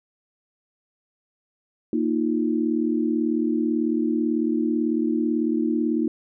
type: chord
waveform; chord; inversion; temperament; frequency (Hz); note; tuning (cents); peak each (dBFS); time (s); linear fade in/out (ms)
sine; Bb suspended fourth; none; equal; 233.1 / 311.1 / 349.2; Bb3 / Eb4 / F4; 0 / 0 / 0; -24 / -23 / -27; 1.93-6.08; 2
effects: none